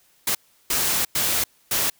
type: noise bursts at uneven times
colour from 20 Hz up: white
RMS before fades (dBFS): -22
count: 4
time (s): 0.27-0.35 / 0.7-1.05 / 1.15-1.44 / 1.71-1.9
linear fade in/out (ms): 5
effects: white hiss -60 dBFS RMS until 1.99 s